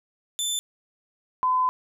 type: tone pair in turn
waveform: 20% pulse / sine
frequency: 3531 / 1015.8 Hz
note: A7 / B5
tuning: +5 / +48 cents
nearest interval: octave + minor seventh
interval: 2157 cents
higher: first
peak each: -19 dBFS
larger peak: neither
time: 0.39-0.59 / 1.43-1.69 s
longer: second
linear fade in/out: 0 ms
effects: none